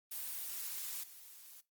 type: noise with level steps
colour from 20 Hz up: blue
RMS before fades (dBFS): -42 / -55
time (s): 0.11-1.61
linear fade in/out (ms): 10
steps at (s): 1.03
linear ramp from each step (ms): 5
effects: noise-tail reverb RT60 0.2 s tail -19 dB re dry + Opus 32 kbps